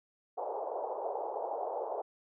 white band-pass noise, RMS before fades -37 dBFS, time 0.37-2.02 s, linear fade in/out 10 ms, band 410 to 880 Hz, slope 48 dB/octave, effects none

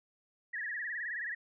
sine tone with vibrato, 1800 Hz, A6, 39 cents sharp, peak -35 dBFS, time 0.53-1.35 s, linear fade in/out 10 ms, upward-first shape sine, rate 19 Hz, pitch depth 140 cents each way, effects none

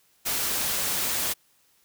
white noise, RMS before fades -27 dBFS, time 0.25-1.34 s, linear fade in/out 20 ms, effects white hiss -64 dBFS RMS until 1.84 s

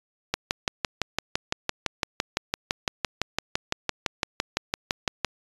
click train, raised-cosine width 0.2 ms, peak -6 dBFS, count 30, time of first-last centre 0.34-5.247 s, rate 5.91 Hz, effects resampled to 24000 Hz

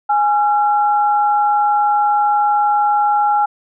sine tone pair together, 830.6 / 1363.2 Hz, G#5 / F6, 0 / -42 cents, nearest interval major sixth, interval 858 cents, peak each -12 / -20 dBFS, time 0.09-3.46 s, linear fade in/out 10 ms, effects none

